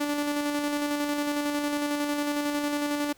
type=tone with tremolo; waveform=sawtooth; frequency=291.9 Hz; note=D4; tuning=10 cents flat; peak=-21 dBFS; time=0-3.13 s; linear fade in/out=10 ms; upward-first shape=square; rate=11 Hz; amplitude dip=30%; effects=pink hiss -58 dBFS RMS until 3.17 s